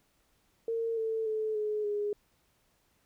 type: tone with pitch steps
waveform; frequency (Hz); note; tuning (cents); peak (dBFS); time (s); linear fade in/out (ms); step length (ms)
sine; 456.8 / 445.6 / 434.7 / 424 / 413.6; A#4 / A4 / A4 / G#4 / G#4; -35 / +22 / -21 / +36 / -7; -29; 0.68-2.13; 2; 290
effects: pink hiss -71 dBFS RMS until 3.05 s